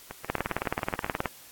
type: two click trains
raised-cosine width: 0.5 ms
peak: -11 / -20 dBFS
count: 19 / 8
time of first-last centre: 0.3-1.257 / 0.11-1.064 s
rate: 18.8 / 7.34 Hz
effects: white hiss -50 dBFS RMS until 1.51 s + AAC 64 kbps